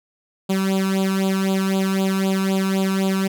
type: tone with flanger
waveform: sawtooth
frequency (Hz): 192.1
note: G3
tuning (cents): -35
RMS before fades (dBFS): -20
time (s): 0.49-3.28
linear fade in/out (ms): 10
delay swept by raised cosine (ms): 0.26 to 0.79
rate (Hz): 3.9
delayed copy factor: +0.85
effects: none